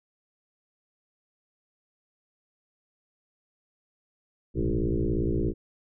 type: tone with frequency modulation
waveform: sine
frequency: 148.7 Hz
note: D3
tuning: 22 cents sharp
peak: -23 dBFS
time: 4.54-5.54 s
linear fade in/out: 50 ms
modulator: 57.2 Hz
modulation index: 4.6
effects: none